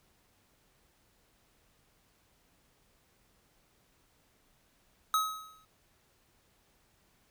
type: tone with exponential decay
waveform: square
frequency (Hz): 1276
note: D#6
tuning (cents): +43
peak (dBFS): -24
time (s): 5.14-5.65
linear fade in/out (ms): 1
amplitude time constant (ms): 110
effects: pink hiss -69 dBFS RMS until 7.3 s